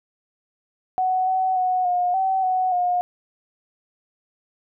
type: tone with pitch steps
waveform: sine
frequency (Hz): 744 / 752 / 737 / 716 / 764 / 743 / 716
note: F#5 / F#5 / F#5 / F5 / G5 / F#5 / F5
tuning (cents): +9 / +28 / -7 / +43 / -45 / +7 / +43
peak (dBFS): -18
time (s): 0.98-3.01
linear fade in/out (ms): 0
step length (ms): 290
effects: none